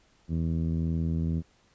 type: tone with low-pass filter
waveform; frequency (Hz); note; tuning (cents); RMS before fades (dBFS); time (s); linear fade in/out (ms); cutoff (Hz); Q
10% pulse; 81.9; E2; -11; -28; 0.28-1.43; 50; 180; 1.3
effects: pink hiss -64 dBFS RMS until 1.74 s + resampled to 16000 Hz